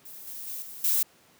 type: noise with level steps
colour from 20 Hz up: violet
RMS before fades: -44 / -39 / -36 / -42 / -24 dBFS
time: 0.05-1.03 s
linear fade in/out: 5 ms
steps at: 0.27 / 0.47 / 0.62 / 0.84 s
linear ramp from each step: 2 ms
effects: pink hiss -59 dBFS RMS until 1.39 s + high-pass 150 Hz 12 dB/octave